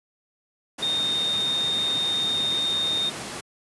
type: tone in noise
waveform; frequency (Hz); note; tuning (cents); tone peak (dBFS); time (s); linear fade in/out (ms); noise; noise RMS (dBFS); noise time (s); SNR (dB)
sine; 3669; A#7; -28; -22; 0.82-3.1; 10; pink; -33; 0.78-3.41; +8
effects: high-pass 150 Hz 12 dB/octave + resampled to 24000 Hz